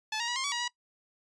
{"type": "tone with pitch steps", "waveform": "10% pulse", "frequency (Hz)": [867, 940, 967, 1059, 1137, 956, 968], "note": ["A5", "A#5", "B5", "C6", "C#6", "A#5", "B5"], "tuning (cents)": [-26, 14, -37, 21, 44, 43, -35], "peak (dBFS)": -22, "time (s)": [0.12, 0.68], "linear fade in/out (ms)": 5, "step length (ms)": 80, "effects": ["noise-tail reverb RT60 0.1 s tail -21 dB re dry", "resampled to 22050 Hz"]}